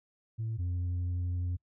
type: tone pair in turn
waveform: sine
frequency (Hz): 111.9 / 88.82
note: A2 / F2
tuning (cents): +30 / +30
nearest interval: major third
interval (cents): 400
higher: first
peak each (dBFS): -30 / -27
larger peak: second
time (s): 0.38-0.58 / 0.58-1.57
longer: second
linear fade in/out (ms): 20
effects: noise-tail reverb RT60 0.1 s tail -26 dB re dry + tanh soft clip ceiling -29 dBFS